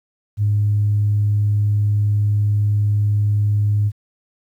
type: tone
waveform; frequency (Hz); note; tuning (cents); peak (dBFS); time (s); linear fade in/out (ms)
sine; 103.83; G#2; 0; -13; 0.37-3.92; 50
effects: tanh soft clip ceiling -9 dBFS + 9-bit